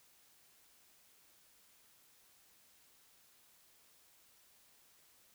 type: silence
effects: white hiss -67 dBFS RMS until 5.34 s